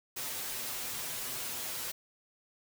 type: noise with comb filter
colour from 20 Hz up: white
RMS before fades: -38 dBFS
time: 0.16-1.92 s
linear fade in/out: 10 ms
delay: 7.9 ms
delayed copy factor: +0.75
effects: none